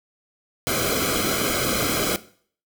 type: noise with comb filter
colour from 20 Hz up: pink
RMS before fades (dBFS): -23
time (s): 0.67-2.16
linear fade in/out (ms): 0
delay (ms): 1.1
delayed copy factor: -0.85
effects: noise-tail reverb RT60 0.5 s tail -17 dB re dry